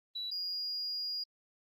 sine tone pair in turn, 3938 / 4860 Hz, B7 / D#8, -6 / -42 cents, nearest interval major third, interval 364 cents, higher second, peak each -35 / -33 dBFS, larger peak second, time 0.15-0.31 / 0.31-1.24 s, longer second, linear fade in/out 10 ms, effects tanh soft clip ceiling -31 dBFS + Opus 32 kbps

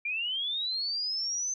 sine linear sweep, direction up, 2349 to 6220 Hz, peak -29 dBFS, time 0.05-1.54 s, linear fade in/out 5 ms, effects none

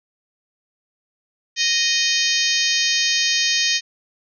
harmonic tone with a mistuned harmonic, 620 Hz, D#5, 6 cents flat, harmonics 3 / 4 / 5 / 6 / 7 / 8 / 9 / 10, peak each -25 / -25 / -25 / -25 / -25 / -25 / -25 / -25 dBFS, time 1.56-3.81 s, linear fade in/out 50 ms, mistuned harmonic 10, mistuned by +52 cents, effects none

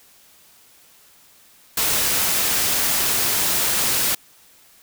white noise, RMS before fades -20 dBFS, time 1.77-4.15 s, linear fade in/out 5 ms, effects white hiss -52 dBFS RMS until 4.82 s

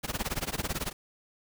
pink noise with tremolo, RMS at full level -30 dBFS, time 0.03-0.93 s, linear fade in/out 20 ms, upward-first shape sine, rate 18 Hz, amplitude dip 95%, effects none

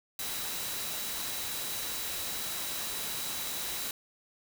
sine tone in noise, 3916 Hz, B7, 15 cents flat, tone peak -43 dBFS, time 0.19-3.91 s, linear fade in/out 2 ms, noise white, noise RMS -36 dBFS, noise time 0.19-3.91 s, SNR -10 dB, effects none

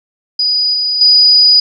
sine tone with level steps, 4935 Hz, D#8, 15 cents flat, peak -10 / -12 / -4 dBFS, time 0.39-1.6 s, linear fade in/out 5 ms, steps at 0.74 / 1.01 s, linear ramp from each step 2 ms, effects none

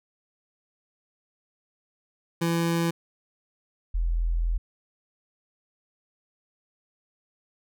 25% pulse / sine tone pair in turn, 167.9 / 41.98 Hz, E3 / E1, +32 / +32 cents, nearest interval 2 octaves, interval 2400 cents, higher first, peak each -19 / -22 dBFS, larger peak first, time 2.41-2.91 / 3.94-4.58 s, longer second, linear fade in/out 10 ms, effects none

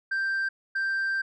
sine tone pair in turn, 1572 / 1572 Hz, G6 / G6, +4 / +4 cents, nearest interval unison, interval 0 cents, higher neither, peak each -22 dBFS, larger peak neither, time 0.11-0.49 / 0.75-1.22 s, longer second, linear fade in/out 10 ms, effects tanh soft clip ceiling -24 dBFS

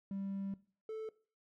triangle tone pair in turn, 196 / 438.8 Hz, G3 / A4, 0 / -5 cents, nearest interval octave + major second, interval 1395 cents, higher second, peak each -35 / -37 dBFS, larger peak first, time 0.11-0.54 / 0.89-1.09 s, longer first, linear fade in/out 2 ms, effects noise-tail reverb RT60 0.4 s tail -20 dB re dry + tanh soft clip ceiling -31 dBFS

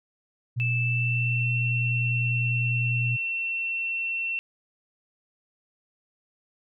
sine tone, 120.1 Hz, B2, 48 cents flat, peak -24 dBFS, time 0.56-3.17 s, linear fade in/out 20 ms
sine tone with pitch glide, 2637 to 2705 Hz, E7 to E7, 0 to +44 cents, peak -26 dBFS, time 0.6-4.39 s, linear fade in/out 0 ms, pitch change +44 cents, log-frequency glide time 0.78-1.56 s
effects none

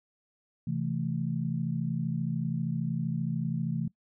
sine chord, A minor, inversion first, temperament just, 132 / 165 / 220 Hz, C3 / E3 / A3, +16 / +2 / 0 cents, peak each -33 / -31 / -34 dBFS, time 0.67-3.88 s, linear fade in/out 5 ms, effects noise-tail reverb RT60 0.1 s tail -21 dB re dry

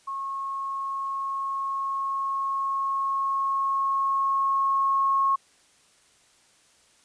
sine tone with level ramp, 1090 Hz, C#6, 29 cents flat, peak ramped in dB -29 to -19 dBFS, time 0.07-5.36 s, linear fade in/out 10 ms, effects white hiss -60 dBFS RMS until 7.04 s + resampled to 22050 Hz

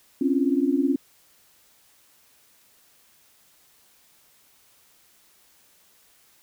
sine tone cluster, 263.3 / 282 / 345.8 Hz, C4 / C#4 / F4, +11 / +30 / -17 cents, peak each -23 / -22 / -27 dBFS, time 0.21-0.96 s, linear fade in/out 5 ms, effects white hiss -59 dBFS RMS until 6.42 s

